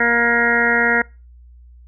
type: harmonic tone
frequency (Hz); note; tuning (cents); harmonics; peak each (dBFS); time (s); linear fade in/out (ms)
235.7; A#3; +19; 1 / 2 / 3 / 4 / 6 / 7 / 8 / 9; -24 / -22 / -25 / -26 / -20 / -21 / -18 / -25; 0-1.02; 5
effects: noise-tail reverb RT60 0.3 s tail -25 dB re dry + added 60 Hz sine -41 dBFS peak until 1.87 s